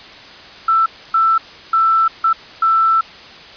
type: tone bursts at uneven times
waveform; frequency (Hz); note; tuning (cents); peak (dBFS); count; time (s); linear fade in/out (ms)
sine; 1329; E6; +14; -10; 5; 0.68-0.86 / 1.14-1.38 / 1.73-2.08 / 2.24-2.33 / 2.62-3.01; 5
effects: white hiss -37 dBFS RMS until 3.56 s + resampled to 11025 Hz